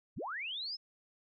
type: linear sweep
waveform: sine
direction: up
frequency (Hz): 30.87 to 5274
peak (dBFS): -37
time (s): 0.16-0.77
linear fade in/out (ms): 20
effects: none